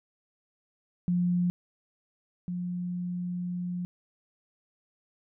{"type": "tone pair in turn", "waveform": "sine", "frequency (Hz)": [177, 177.83], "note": ["F3", "F3"], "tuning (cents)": [23, 32], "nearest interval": "unison", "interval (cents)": 9, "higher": "second", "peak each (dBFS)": [-23, -30], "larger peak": "first", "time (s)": [[1.08, 1.5], [2.48, 3.85]], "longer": "second", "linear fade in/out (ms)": 0, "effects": []}